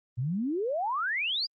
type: exponential sweep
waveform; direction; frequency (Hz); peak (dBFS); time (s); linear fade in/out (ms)
sine; up; 113.6 to 4978; -27; 0.17-1.47; 20
effects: Opus 32 kbps